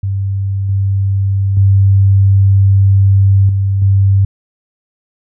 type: tone with level steps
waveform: sine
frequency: 97.9 Hz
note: G2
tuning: 2 cents flat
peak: -13 / -10 / -5 / -10 / -6 dBFS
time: 0.03-4.25 s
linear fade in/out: 5 ms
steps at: 0.69 / 1.57 / 3.49 / 3.82 s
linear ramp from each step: 2 ms
effects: none